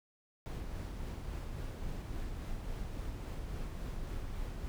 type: noise with tremolo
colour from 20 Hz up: brown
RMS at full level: -39 dBFS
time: 0.46-4.68 s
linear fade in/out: 0 ms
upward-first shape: sine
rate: 3.6 Hz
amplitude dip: 25%
effects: none